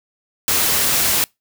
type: noise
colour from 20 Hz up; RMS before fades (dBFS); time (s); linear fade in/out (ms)
white; -17; 0.48-1.24; 0
effects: noise-tail reverb RT60 0.2 s tail -26 dB re dry